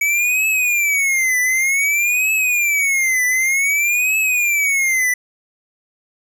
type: tone with vibrato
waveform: square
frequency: 2271 Hz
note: C#7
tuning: 41 cents sharp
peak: -15 dBFS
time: 0.01-5.14 s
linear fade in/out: 5 ms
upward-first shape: triangle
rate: 0.54 Hz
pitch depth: 240 cents each way
effects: none